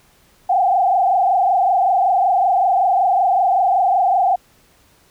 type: tone with frequency modulation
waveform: sine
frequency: 750 Hz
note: F#5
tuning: 23 cents sharp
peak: -12 dBFS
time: 0.49-4.36 s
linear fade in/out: 10 ms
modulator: 25.3 Hz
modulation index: 2
effects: pink hiss -54 dBFS RMS until 5.1 s